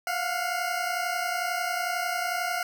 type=tone pair together; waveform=20% pulse; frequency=694 / 725.1 Hz; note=F5 / F#5; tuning=-11 / -35 cents; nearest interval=minor second; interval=76 cents; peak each=-25 dBFS; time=0.07-2.63 s; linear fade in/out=2 ms; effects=none